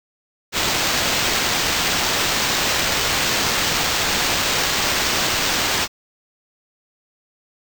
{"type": "noise with sample-and-hold", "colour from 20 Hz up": "white", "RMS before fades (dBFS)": -20, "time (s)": [0.52, 5.88], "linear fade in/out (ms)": 50, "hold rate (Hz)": 11025, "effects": []}